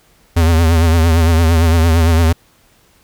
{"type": "tone with vibrato", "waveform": "square", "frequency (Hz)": 82.41, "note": "E2", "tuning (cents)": 0, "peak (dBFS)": -9, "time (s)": [0.36, 2.33], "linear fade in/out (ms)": 10, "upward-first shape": "triangle", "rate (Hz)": 8.8, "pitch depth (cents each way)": 80, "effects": ["pink hiss -52 dBFS RMS until 3.03 s"]}